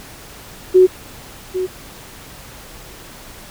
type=tone with echo; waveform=sine; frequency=370 Hz; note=F#4; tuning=in tune; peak=-5 dBFS; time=0.74-0.87 s; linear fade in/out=20 ms; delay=800 ms; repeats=1; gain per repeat=-12 dB; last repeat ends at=1.67 s; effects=pink hiss -38 dBFS RMS until 3.5 s